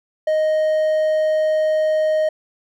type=tone; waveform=triangle; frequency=622.3 Hz; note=D#5; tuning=in tune; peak=-13 dBFS; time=0.27-2.29 s; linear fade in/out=5 ms; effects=none